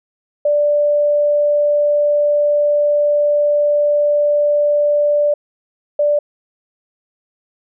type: tone pair in turn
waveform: sine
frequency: 587.3 / 587.3 Hz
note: D5 / D5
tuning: 0 / 0 cents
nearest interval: unison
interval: 0 cents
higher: neither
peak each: -11 dBFS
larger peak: neither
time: 0.45-5.34 / 5.99-6.19 s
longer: first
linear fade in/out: 5 ms
effects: none